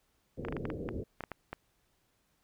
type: low-pass noise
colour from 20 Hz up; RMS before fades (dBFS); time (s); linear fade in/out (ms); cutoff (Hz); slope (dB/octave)
white; -39; 0.37-1.04; 10; 500; 48
type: clicks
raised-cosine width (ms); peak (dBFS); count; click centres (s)
0.5; -23; 11; 0.45 / 0.485 / 0.525 / 0.567 / 0.654 / 0.702 / 0.889 / 1.207 / 1.238 / 1.317 / 1.53
effects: pink hiss -74 dBFS RMS until 2.43 s